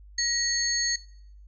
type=tone cluster; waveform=sine; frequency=1896 / 4401 / 6500 Hz; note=A#6 / C#8 / G#8; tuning=+29 / -13 / -38 cents; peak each=-31 / -26 / -28 dBFS; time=0.18-0.96 s; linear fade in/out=5 ms; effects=noise-tail reverb RT60 0.6 s tail -19 dB re dry + added 50 Hz sine -46 dBFS peak until 1.47 s